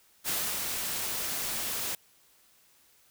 white noise with ADSR envelope, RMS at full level -30 dBFS, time 0.24-1.95 s, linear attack 44 ms, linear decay 280 ms, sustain -3 dB, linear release 3 ms, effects white hiss -63 dBFS RMS until 3.1 s

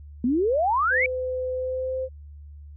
sine exponential sweep, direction up, 230.5 to 2349 Hz, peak -19 dBFS, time 0.24-1.06 s, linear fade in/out 2 ms
sine tone with pitch glide, 510 to 519.8 Hz, C5 to C5, -44 to -11 cents, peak -25 dBFS, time 0.9-2.09 s, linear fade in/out 50 ms, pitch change +33 cents, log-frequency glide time 1.53-1.98 s
effects added 73 Hz sine -40 dBFS peak until 2.76 s

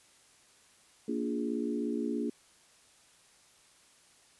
sine chord, Bb dominant seventh, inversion none, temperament equal with one note detuned, 233.1 / 290.1 / 349.2 / 415.3 Hz, Bb3 / D4 / F4 / Ab4, 0 / -21 / 0 / 0 cents, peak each -34 / -35 / -38 / -38 dBFS, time 1.08-2.3 s, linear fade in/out 5 ms, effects white hiss -62 dBFS RMS until 4.39 s + resampled to 24000 Hz

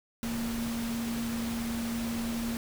sine tone in noise, 231.7 Hz, A#3, 10 cents flat, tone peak -31 dBFS, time 0.23-2.57 s, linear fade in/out 0 ms, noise pink, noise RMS -39 dBFS, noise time 0.23-2.57 s, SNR +5 dB, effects none

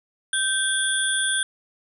sine tone cluster, 1548 / 3273 / 3494 / 9380 Hz, G6 / G#7 / A7 / D9, -22 / -26 / -13 / -3 cents, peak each -24 / -29 / -28 / -25 dBFS, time 0.33-1.43 s, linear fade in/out 2 ms, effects none

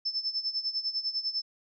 sine tone with tremolo, 5274 Hz, E8, in tune, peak -26 dBFS, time 0.05-1.42 s, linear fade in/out 10 ms, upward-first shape sine, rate 10 Hz, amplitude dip 80%, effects none

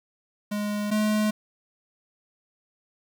square tone pair in turn, 207.7 / 213 Hz, G#3 / G#3, 0 / +44 cents, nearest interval unison, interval 44 cents, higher second, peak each -27 / -22 dBFS, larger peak second, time 0.51-0.91 / 0.91-1.31 s, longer neither, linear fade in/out 10 ms, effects 8-bit

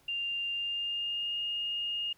sine tone with pitch glide, 2794 to 2841 Hz, F7 to F7, 0 to +29 cents, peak -31 dBFS, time 0.08-2.13 s, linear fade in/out 5 ms, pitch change +29 cents, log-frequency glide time 0.51-1.36 s, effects pink hiss -65 dBFS RMS until 2.17 s

